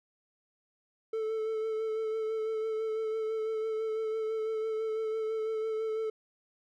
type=tone with vibrato; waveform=triangle; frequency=440 Hz; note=A4; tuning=in tune; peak=-28 dBFS; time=1.13-6.1 s; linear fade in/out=5 ms; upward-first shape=sine; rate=6 Hz; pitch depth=21 cents each way; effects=none